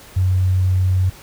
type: tone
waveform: sine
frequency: 92.8 Hz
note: F#2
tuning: 6 cents sharp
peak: -13 dBFS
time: 0.16-1.1 s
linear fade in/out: 10 ms
effects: pink hiss -42 dBFS RMS until 1.22 s